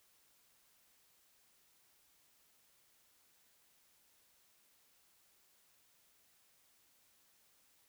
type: silence
effects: white hiss -71 dBFS RMS until 7.88 s